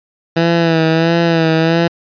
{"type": "tone with vibrato", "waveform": "15% pulse", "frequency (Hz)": 164.81, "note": "E3", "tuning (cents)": 0, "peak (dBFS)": -4, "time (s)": [0.36, 1.88], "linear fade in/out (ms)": 10, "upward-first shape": "sine", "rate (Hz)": 1.5, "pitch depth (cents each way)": 46, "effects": ["resampled to 11025 Hz"]}